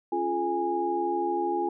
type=tone cluster; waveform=sine; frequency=275.2 / 348 / 428.5 / 824 Hz; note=C#4 / F4 / A4 / G#5; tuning=-12 / -6 / -46 / -14 cents; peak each=-37 / -28 / -35 / -28 dBFS; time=0.12-1.69 s; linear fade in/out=5 ms; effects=none